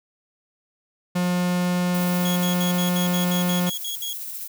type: tone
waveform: 45% pulse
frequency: 178.4 Hz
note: F3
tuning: 37 cents sharp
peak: -20 dBFS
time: 1.15-3.7 s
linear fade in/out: 10 ms
type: noise with tremolo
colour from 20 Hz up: violet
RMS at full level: -32 dBFS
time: 1.94-4.48 s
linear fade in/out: 10 ms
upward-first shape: square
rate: 15 Hz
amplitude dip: 25%
type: tone bursts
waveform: sawtooth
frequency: 3322 Hz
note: G#7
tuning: in tune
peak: -25 dBFS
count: 11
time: 2.25-4.13 s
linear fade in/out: 2 ms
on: 110 ms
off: 67 ms
effects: none

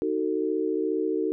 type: chord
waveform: sine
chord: D# diminished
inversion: none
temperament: just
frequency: 311.1 / 373.4 / 448 Hz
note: D#4 / F#4 / A4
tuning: 0 / +16 / +31 cents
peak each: -28 dBFS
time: 0.02-1.32 s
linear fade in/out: 0 ms
effects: none

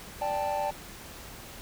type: chord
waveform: triangle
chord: D suspended fourth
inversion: none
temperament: equal with one note detuned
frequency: 587.3 / 789 / 880 Hz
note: D5 / G5 / A5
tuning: 0 / +11 / 0 cents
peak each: -30 dBFS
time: 0.21-0.71 s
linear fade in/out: 10 ms
effects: pink hiss -45 dBFS RMS until 1.61 s

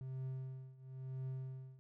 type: tone with tremolo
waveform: triangle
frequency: 131.1 Hz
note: C3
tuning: 4 cents sharp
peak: -37 dBFS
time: 0.01-1.79 s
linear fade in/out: 0 ms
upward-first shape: triangle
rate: 0.99 Hz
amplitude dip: 90%
effects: none

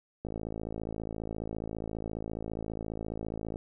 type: click train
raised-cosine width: 2 ms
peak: -23 dBFS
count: 182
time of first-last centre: 0.25-3.559 s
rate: 54.7 Hz
effects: none

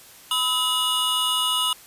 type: tone cluster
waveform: square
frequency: 1003 / 1283 / 2895 / 3536 Hz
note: B5 / E6 / F#7 / A7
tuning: +26 / -47 / -38 / +8 cents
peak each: -30 / -29 / -23 / -29 dBFS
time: 0.31-1.73 s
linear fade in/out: 2 ms
effects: white hiss -47 dBFS RMS until 1.86 s + resampled to 32000 Hz

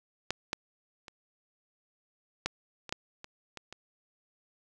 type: clicks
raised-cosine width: 0.2 ms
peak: -12 / -13 / -28 / -12 / -25 / -13 / -26 / -24 / -26 dBFS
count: 9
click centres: 0.306 / 0.531 / 1.082 / 2.46 / 2.893 / 2.925 / 3.244 / 3.573 / 3.726 s
effects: none

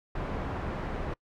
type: low-pass noise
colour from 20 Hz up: pink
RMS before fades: -34 dBFS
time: 0.15-1.14 s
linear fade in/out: 5 ms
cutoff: 1400 Hz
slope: 12 dB/octave
effects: noise-tail reverb RT60 0.1 s tail -26 dB re dry

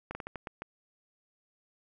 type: slowing click train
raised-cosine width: 0.5 ms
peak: -23 dBFS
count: 7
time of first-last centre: 0.11-0.62 s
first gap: 40 ms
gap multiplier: 1.3
effects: none

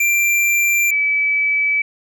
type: tone pair in turn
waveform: square / sine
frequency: 2363 / 2297 Hz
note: D7 / D7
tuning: +10 / -39 cents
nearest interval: unison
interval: 49 cents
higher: first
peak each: -14 dBFS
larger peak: neither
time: 0-0.91 / 0.91-1.82 s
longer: neither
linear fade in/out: 5 ms
effects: none

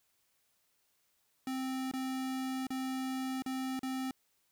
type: tone with dropouts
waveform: square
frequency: 261.6 Hz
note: C4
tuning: in tune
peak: -35 dBFS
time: 1.47-4.11 s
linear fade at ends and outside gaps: 2 ms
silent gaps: 1.914-1.936 / 2.669-2.704 / 3.422-3.461 / 3.793-3.831 s
effects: white hiss -75 dBFS RMS until 4.51 s

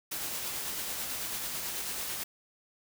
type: noise with tremolo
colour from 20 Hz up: white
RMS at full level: -35 dBFS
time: 0.11-2.24 s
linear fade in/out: 10 ms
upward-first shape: sine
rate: 9.1 Hz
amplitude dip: 25%
effects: none

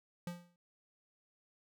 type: tone with exponential decay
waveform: square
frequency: 174.7 Hz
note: F3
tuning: 1 cent sharp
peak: -37 dBFS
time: 0.27-0.56 s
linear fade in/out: 2 ms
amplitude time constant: 61 ms
effects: none

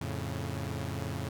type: chord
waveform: sawtooth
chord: F augmented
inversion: none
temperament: equal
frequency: 87.31 / 110 / 138.59 Hz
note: F2 / A2 / C#3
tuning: 0 / 0 / 0 cents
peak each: -34 dBFS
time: 0.01-1.29 s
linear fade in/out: 5 ms
effects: none

